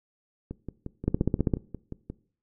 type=two click trains; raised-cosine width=3 ms; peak=-22 / -10 dBFS; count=10 / 8; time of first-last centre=0.51-2.1 / 1.08-1.538 s; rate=5.66 / 15.3 Hz; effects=noise-tail reverb RT60 0.5 s tail -20 dB re dry